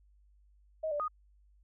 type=tone with pitch steps; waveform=sine; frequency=631 / 587 / 1239 Hz; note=D#5 / D5 / D#6; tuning=+24 / -1 / -8 cents; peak=-31 dBFS; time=0.83-1.082 s; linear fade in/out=10 ms; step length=84 ms; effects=added 50 Hz sine -61 dBFS peak until 1.63 s